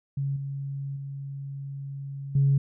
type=tone with level steps; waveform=sine; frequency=138.59 Hz; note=C#3; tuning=in tune; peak=-25 / -30 / -33 / -17 dBFS; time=0.17-2.58 s; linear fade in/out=5 ms; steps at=0.36 / 0.96 / 2.35 s; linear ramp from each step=5 ms; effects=tanh soft clip ceiling -13 dBFS